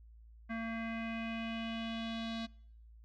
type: tone with low-pass filter sweep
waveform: square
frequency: 227 Hz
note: A#3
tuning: 46 cents flat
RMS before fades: -39 dBFS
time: 0.49-2.47 s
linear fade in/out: 20 ms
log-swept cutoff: 1900 to 4000 Hz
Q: 3.7
effects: noise-tail reverb RT60 0.7 s tail -25 dB re dry + added 56 Hz sine -54 dBFS peak until 3.04 s